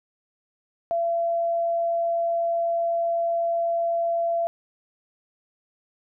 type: tone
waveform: sine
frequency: 677 Hz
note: E5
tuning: 46 cents sharp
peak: -21 dBFS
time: 0.91-4.47 s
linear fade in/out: 0 ms
effects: none